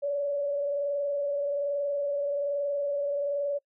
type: tone with frequency modulation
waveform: sine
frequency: 570 Hz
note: C#5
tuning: 48 cents sharp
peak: -26 dBFS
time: 0.02-3.59 s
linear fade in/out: 20 ms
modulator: 21.2 Hz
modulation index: 0.47
effects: noise-tail reverb RT60 0.1 s tail -26 dB re dry